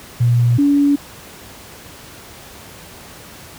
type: tone pair in turn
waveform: sine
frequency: 119.9 / 285.2 Hz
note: A#2 / C#4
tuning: +49 / +49 cents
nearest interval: octave + minor third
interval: 1500 cents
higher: second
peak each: -10 dBFS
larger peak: neither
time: 0.2-0.58 / 0.58-0.96 s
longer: neither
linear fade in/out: 10 ms
effects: pink hiss -38 dBFS RMS until 3.58 s + high-pass 60 Hz 12 dB/octave